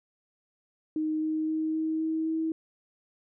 sine tone with pitch steps, 311.1 / 313.1 / 315.1 / 317.1 / 319.1 / 321.1 Hz, D#4 / D#4 / D#4 / D#4 / D#4 / E4, 0 / +11 / +22 / +33 / +44 / -45 cents, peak -26 dBFS, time 0.96-2.52 s, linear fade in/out 2 ms, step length 260 ms, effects none

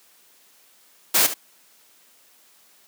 white noise with echo, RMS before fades -17 dBFS, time 1.14-1.27 s, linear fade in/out 10 ms, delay 72 ms, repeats 1, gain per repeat -12 dB, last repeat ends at 1.342 s, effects white hiss -56 dBFS RMS until 2.87 s + high-pass 200 Hz 12 dB/octave

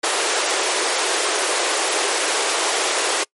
pink high-pass noise, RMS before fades -20 dBFS, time 0.03-3.24 s, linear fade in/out 10 ms, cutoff 350 Hz, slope 48 dB/octave, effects noise-tail reverb RT60 0.1 s tail -25 dB re dry + MP3 48 kbps

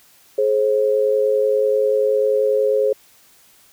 sine tone pair together, 424 / 534.2 Hz, G#4 / C5, +36 / +36 cents, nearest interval major third, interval 400 cents, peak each -17 dBFS, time 0.38-2.93 s, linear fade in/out 5 ms, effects white hiss -52 dBFS RMS until 3.72 s

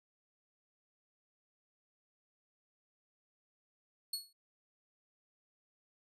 sawtooth tone with exponential decay, 4356 Hz, C#8, 31 cents flat, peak -30 dBFS, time 4.13-4.33 s, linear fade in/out 5 ms, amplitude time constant 42 ms, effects resampled to 32000 Hz

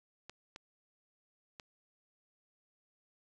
clicks, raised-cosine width 0.2 ms, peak -29 dBFS, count 3, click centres 0.296 / 0.561 / 1.598 s, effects resampled to 24000 Hz

